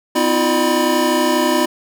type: tone cluster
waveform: square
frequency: 253.6 / 318.5 / 350.5 / 602 / 986 Hz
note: B3 / D#4 / F4 / D5 / B5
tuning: +46 / +41 / +6 / +43 / -3 cents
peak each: -21 dBFS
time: 0.15-1.66 s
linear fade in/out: 10 ms
effects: none